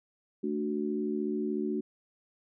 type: chord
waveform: sine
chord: D major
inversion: second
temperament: equal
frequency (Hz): 220 / 293.7 / 370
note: A3 / D4 / F#4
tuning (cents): 0 / 0 / 0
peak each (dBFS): -33 / -34 / -33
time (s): 0.43-1.81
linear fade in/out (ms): 10
effects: none